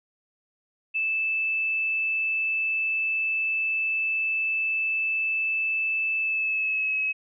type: tone with pitch glide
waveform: sine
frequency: 2631 to 2565 Hz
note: E7 to E7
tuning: -4 to -48 cents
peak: -23 dBFS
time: 0.94-7.13 s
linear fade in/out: 20 ms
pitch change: -44 cents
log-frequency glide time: 6.19-6.99 s
effects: none